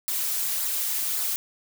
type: noise with flanger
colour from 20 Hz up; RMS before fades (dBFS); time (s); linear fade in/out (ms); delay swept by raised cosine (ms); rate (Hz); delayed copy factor
blue; -27; 0.08-1.36; 0; 0.32 to 3.72; 1.8; -0.5
effects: none